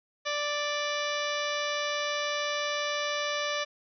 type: harmonic tone with a mistuned harmonic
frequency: 587.3 Hz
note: D5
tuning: in tune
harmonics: 1 / 2 / 3 / 4 / 5 / 6 / 7 / 8 / 9 / 10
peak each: -33 / -35 / -36 / -37 / -39 / -39 / -42 / -45 / -44 / -43 dBFS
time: 0.25-3.65 s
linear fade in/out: 20 ms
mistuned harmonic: 7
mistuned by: -59 cents
effects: none